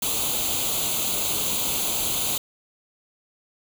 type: noise with comb filter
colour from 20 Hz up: white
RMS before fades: -25 dBFS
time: 0.02-2.38 s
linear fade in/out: 5 ms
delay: 0.28 ms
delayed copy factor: +0.8
effects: none